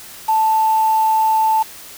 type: tone with quantisation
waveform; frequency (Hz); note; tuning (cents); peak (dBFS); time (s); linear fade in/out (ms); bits
sine; 880; A5; 0; -12; 0.28-1.63; 10; 5
effects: white hiss -37 dBFS RMS until 1.97 s